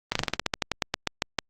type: slowing click train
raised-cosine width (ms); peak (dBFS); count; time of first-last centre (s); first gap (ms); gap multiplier
0.2; -6; 16; 0.12-1.388; 34; 1.12
effects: Opus 24 kbps